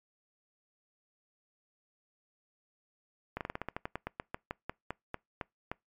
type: slowing click train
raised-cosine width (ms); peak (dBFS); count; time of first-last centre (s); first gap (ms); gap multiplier
0.5; -20; 19; 3.37-5.716; 38; 1.13
effects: noise-tail reverb RT60 0.2 s tail -25 dB re dry + MP3 96 kbps